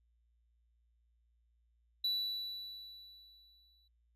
triangle tone with exponential decay, 3951 Hz, B7, in tune, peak -29 dBFS, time 2.04-3.88 s, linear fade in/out 5 ms, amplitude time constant 400 ms, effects added 58 Hz sine -70 dBFS peak until 4.15 s + resampled to 32000 Hz

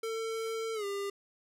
square tone with pitch glide, 448.9 to 399.9 Hz, A4 to G4, +35 to +35 cents, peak -34 dBFS, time 0.03-1.1 s, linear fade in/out 5 ms, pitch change -200 cents, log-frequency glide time 0.74-0.85 s, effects low-pass 12000 Hz 12 dB/octave

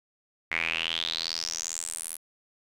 sawtooth tone with band-pass filter sweep, 82.41 Hz, E2, in tune, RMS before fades -32 dBFS, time 0.51-2.17 s, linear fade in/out 10 ms, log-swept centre 2100 to 11000 Hz, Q 6.9, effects none

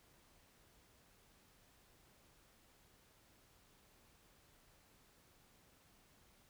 silence, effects pink hiss -69 dBFS RMS until 6.49 s

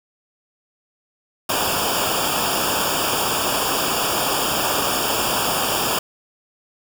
pink noise with comb filter, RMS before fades -21 dBFS, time 1.49-5.99 s, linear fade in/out 5 ms, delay 0.49 ms, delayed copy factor -0.95, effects none

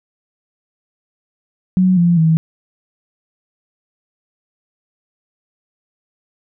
sine tone with pitch steps, 185 / 172.61 / 161.05 Hz, F#3 / F3 / E3, 0 / -20 / -40 cents, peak -9 dBFS, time 1.77-2.37 s, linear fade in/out 0 ms, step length 200 ms, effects none

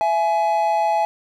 triangle tone pair together, 668 / 841.6 Hz, E5 / G#5, +23 / +23 cents, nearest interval major third, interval 400 cents, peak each -19 / -16 dBFS, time 0.01-1.05 s, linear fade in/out 0 ms, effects none

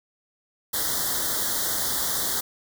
white band-stop noise, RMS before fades -26 dBFS, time 0.73-2.41 s, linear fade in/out 10 ms, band 2000 to 3200 Hz, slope 96 dB/octave, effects none

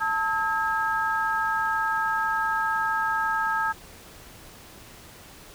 sine tone cluster, 887 / 1287 / 1625 Hz, A5 / E6 / G#6, +14 / -42 / -38 cents, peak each -27 dBFS, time 0-3.73 s, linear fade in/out 20 ms, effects pink hiss -47 dBFS RMS until 5.54 s

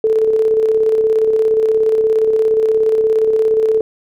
sine tone with tremolo, 440 Hz, A4, in tune, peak -9 dBFS, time 0.04-3.81 s, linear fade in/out 2 ms, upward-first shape square, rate 17 Hz, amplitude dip 35%, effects none

